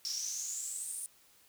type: noise with high-pass filter sweep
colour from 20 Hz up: brown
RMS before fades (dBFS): -39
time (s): 0.05-1.06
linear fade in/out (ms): 0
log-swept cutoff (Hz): 5300 to 9500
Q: 9.8
effects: white hiss -64 dBFS RMS until 1.48 s